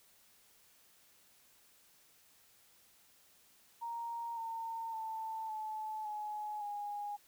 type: tone with pitch steps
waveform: sine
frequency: 932.3 / 909.4 / 887.1 / 865.4 / 844.1 / 823.4 Hz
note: A#5 / A#5 / A5 / A5 / G#5 / G#5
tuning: 0 / -43 / +14 / -29 / +28 / -15 cents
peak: -38 dBFS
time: 3.81-7.17 s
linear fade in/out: 20 ms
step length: 560 ms
effects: white hiss -66 dBFS RMS until 7.27 s